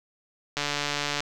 click train, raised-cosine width 0.2 ms, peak -10 dBFS, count 93, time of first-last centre 0.57-1.204 s, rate 145 Hz, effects none

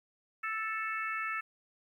harmonic tone, 440 Hz, A4, in tune, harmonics 3 / 4 / 5 / 6, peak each -36 / -38 / -40 / -42 dBFS, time 0.43-1.41 s, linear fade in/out 10 ms, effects 11-bit

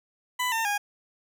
20% pulse tone with pitch steps, 997 / 903.8 / 819.2 Hz, B5 / A5 / G#5, +16 / +46 / -24 cents, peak -20 dBFS, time 0.39-0.78 s, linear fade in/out 10 ms, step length 130 ms, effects none

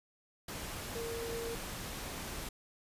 sine tone in noise, 462.5 Hz, A#4, 14 cents flat, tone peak -38 dBFS, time 0.95-1.55 s, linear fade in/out 5 ms, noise pink, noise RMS -42 dBFS, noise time 0.48-2.49 s, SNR +1 dB, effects resampled to 32000 Hz

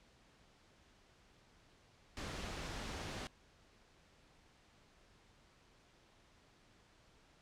pink noise, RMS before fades -44 dBFS, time 2.17-3.27 s, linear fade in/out 0 ms, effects pink hiss -67 dBFS RMS until 7.41 s + low-pass 6000 Hz 12 dB/octave

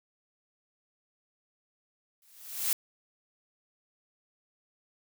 blue noise with exponential growth, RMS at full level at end -25 dBFS, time 2.22-2.73 s, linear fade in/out 2 ms, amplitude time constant 110 ms, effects none

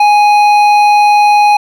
sine tone with hard clipping, 830.6 Hz, G#5, in tune, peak -6 dBFS, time 0-1.57 s, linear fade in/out 5 ms, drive 9 dB, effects none

